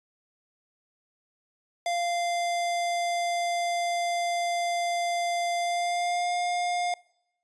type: tone with pitch glide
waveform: square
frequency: 694 to 708.2 Hz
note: F5 to F5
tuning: -11 to +24 cents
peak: -26 dBFS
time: 1.86-6.94 s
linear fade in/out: 2 ms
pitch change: +35 cents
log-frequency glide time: 5.57-6.33 s
effects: noise-tail reverb RT60 0.8 s tail -24 dB re dry + resampled to 22050 Hz